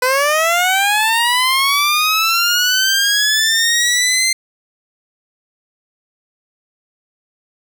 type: linear sweep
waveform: 15% pulse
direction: up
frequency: 496.3 to 2093 Hz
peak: -6 dBFS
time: 0.02-4.33 s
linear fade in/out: 5 ms
effects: none